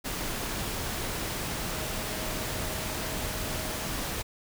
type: tone in noise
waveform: sine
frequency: 628 Hz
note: D#5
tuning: 16 cents sharp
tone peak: -43 dBFS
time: 1.69-3.89 s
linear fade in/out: 20 ms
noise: pink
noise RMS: -33 dBFS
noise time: 0.04-4.23 s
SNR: -13 dB
effects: none